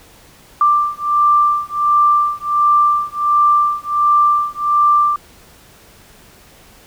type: beating tone pair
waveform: sine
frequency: 1180 / 1181.4 Hz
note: D6 / D6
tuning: +8 / +10 cents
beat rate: 1.4 Hz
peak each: -14 dBFS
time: 0.61-5.16 s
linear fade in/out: 2 ms
effects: pink hiss -45 dBFS RMS until 6.86 s